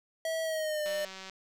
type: tone with pitch glide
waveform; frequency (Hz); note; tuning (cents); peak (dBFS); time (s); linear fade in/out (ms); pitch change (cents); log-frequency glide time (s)
square; 648 to 601.1; E5 to D5; -30 to +40; -31; 0.25-1.05; 2; -130; 0.43-0.83
type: click train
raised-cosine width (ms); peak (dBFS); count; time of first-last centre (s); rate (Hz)
0.2; -27; 84; 0.86-1.297; 190
effects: none